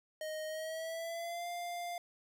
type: tone with pitch glide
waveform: square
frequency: 622.3 to 698.5 Hz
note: D#5 to F5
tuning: 0 to 0 cents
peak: -39 dBFS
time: 0.21-1.98 s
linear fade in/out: 2 ms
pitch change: +200 cents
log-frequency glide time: 0.47-1.48 s
effects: none